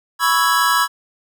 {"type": "chord", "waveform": "square", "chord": "C# minor seventh", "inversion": "third", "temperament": "equal", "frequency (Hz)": [987.8, 1108.7, 1318.5, 1661.2], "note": ["B5", "C#6", "E6", "G#6"], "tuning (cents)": [0, 0, 0, 0], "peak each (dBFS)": -20, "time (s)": [0.19, 0.88], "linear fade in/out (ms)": 50, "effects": []}